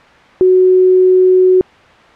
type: tone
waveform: sine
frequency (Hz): 370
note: F#4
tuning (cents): 0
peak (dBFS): -5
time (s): 0.41-1.61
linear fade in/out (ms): 0
effects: white hiss -41 dBFS RMS until 2.15 s + low-pass 2000 Hz 12 dB/octave

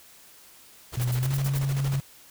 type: noise with tremolo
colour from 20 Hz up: pink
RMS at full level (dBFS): -36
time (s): 0.92-2.01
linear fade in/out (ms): 20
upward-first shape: square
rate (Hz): 13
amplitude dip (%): 60
type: tone with pitch glide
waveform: sine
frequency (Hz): 123.47 to 137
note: B2 to C#3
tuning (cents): 0 to -20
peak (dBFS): -23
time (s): 0.97-2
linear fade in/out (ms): 5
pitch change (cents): +180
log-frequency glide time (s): 1.15-1.33
type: noise bursts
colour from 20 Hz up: blue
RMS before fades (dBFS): -36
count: 6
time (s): 1.01-1.589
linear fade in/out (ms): 5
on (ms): 39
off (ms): 69
effects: white hiss -52 dBFS RMS until 2.3 s

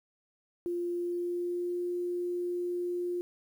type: tone with pitch glide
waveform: sine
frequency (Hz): 348.7 to 353.2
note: F4 to F4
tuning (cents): -3 to +20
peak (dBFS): -30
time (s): 0.66-3.21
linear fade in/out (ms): 0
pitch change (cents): +23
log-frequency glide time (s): 0.89-1.79
effects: 10-bit

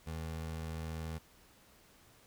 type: tone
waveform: 25% pulse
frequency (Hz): 80.5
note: E2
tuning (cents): -41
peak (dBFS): -35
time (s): 0.06-1.19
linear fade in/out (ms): 20
effects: pink hiss -63 dBFS RMS until 2.26 s

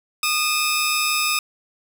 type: tone pair together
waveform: 15% pulse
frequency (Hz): 1226 / 2598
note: D#6 / E7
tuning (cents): -26 / -26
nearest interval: octave + minor second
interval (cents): 1300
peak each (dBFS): -15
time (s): 0.23-1.39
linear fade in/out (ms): 2
effects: none

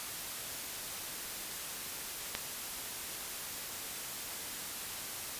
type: click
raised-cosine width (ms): 0.2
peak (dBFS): -16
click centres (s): 2.351
effects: white hiss -41 dBFS RMS until 5.39 s + resampled to 32000 Hz

